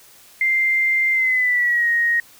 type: tone with pitch glide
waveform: sine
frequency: 2093 to 1875.5 Hz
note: C7 to A#6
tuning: 0 to +10 cents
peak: -15 dBFS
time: 0.41-2.2 s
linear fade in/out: 2 ms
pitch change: -190 cents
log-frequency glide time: 1.12-1.89 s
effects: white hiss -48 dBFS RMS until 2.39 s